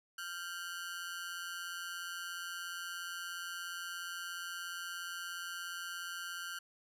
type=ring-modulated tone; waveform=sawtooth; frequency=1480 Hz; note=F#6; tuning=in tune; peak=-34 dBFS; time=0.18-6.59 s; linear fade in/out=5 ms; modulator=88.5 Hz; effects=resampled to 32000 Hz